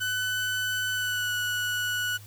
30% pulse tone with pitch glide, 1501 to 1471.8 Hz, F#6 to F#6, +24 to -10 cents, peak -24 dBFS, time 0-2.18 s, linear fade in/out 20 ms, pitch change -34 cents, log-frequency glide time 0.91-1.32 s, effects added 103 Hz sine -45 dBFS peak until 2.26 s + white hiss -52 dBFS RMS until 2.26 s

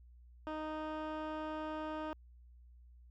15% pulse tone with low-pass filter, 310 Hz, D#4, 6 cents flat, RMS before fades -41 dBFS, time 0.47-2.13 s, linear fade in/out 0 ms, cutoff 2000 Hz, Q 0.79, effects added 60 Hz sine -56 dBFS peak until 3.1 s

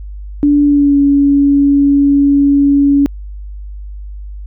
sine tone with pitch glide, 290 to 282.1 Hz, D4 to C#4, -22 to +30 cents, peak -6 dBFS, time 0.43-3.06 s, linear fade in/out 0 ms, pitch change -48 cents, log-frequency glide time 0.64-0.97 s, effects added 50 Hz sine -24 dBFS peak until 4.46 s

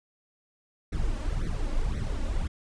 brown noise with flanger, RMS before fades -28 dBFS, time 0.92-2.48 s, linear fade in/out 10 ms, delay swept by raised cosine 0.5 to 3.6 ms, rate 1.9 Hz, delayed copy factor +0.85, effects resampled to 22050 Hz

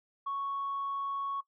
sine tone, 1108.7 Hz, C#6, in tune, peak -31 dBFS, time 0.26-1.41 s, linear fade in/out 10 ms, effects noise-tail reverb RT60 0.1 s tail -19 dB re dry + tanh soft clip ceiling -28 dBFS

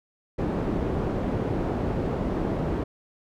white low-pass noise, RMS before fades -27 dBFS, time 0.38-2.84 s, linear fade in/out 10 ms, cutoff 400 Hz, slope 12 dB/octave, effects none

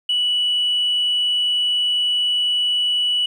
sine tone with frequency modulation, 2950 Hz, F#7, 6 cents flat, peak -15 dBFS, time 0.09-3.26 s, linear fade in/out 5 ms, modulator 47.9 Hz, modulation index 0.24, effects tanh soft clip ceiling -13 dBFS + 9-bit

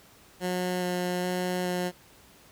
15% pulse tone with vibrato, 180.3 Hz, F#3, 45 cents flat, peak -21 dBFS, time 0.4-1.92 s, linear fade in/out 50 ms, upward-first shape square, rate 1.2 Hz, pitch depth 8 cents each way, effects pink hiss -55 dBFS RMS until 2.51 s + high-pass 60 Hz 12 dB/octave

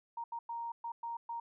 sine tone bursts at uneven times, 932.3 Hz, A#5, in tune, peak -37 dBFS, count 6, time 0.17-0.24 / 0.32-0.39 / 0.49-0.72 / 0.84-0.92 / 1.03-1.17 / 1.29-1.4 s, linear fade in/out 5 ms, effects none

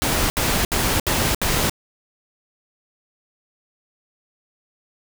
pink noise bursts, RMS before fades -20 dBFS, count 5, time 0.02-1.696 s, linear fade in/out 0 ms, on 280 ms, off 69 ms, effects none

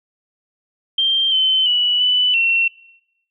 sine tone with pitch steps, 3165 / 3068 / 2948 / 2986 / 2717 Hz, G7 / G7 / F#7 / F#7 / F7, +16 / -38 / -7 / +15 / -48 cents, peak -13 dBFS, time 0.98-2.68 s, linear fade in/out 5 ms, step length 340 ms, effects noise-tail reverb RT60 0.8 s tail -19 dB re dry

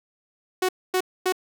sawtooth tone bursts, 370 Hz, F#4, in tune, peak -16 dBFS, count 3, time 0.62-1.324 s, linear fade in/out 5 ms, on 68 ms, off 250 ms, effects none

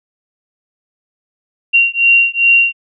sine beating tone pair, 2757 / 2759.5 Hz, F7 / F7, -23 / -21 cents, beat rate 2.5 Hz, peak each -11 dBFS, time 1.73-2.73 s, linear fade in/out 20 ms, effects none

